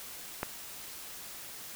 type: click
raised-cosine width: 0.5 ms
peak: -16 dBFS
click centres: 0.431 s
effects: white hiss -45 dBFS RMS until 1.75 s